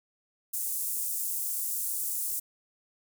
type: high-pass noise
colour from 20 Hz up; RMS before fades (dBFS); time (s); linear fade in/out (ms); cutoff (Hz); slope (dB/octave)
pink; -32; 0.53-2.4; 10; 8400; 24
effects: none